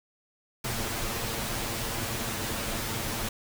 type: noise with comb filter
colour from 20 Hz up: pink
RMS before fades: -32 dBFS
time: 0.64-3.29 s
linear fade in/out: 5 ms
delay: 8.8 ms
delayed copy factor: +0.6
effects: none